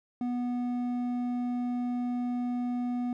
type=tone with hard clipping; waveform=sine; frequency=245 Hz; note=B3; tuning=14 cents flat; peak=-30 dBFS; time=0.21-3.13 s; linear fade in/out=2 ms; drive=6 dB; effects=none